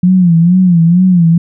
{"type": "tone with vibrato", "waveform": "sine", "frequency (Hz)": 175.4, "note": "F3", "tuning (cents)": 8, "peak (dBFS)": -4, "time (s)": [0.03, 1.38], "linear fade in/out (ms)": 5, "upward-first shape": "sine", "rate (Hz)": 2.2, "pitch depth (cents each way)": 110, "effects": []}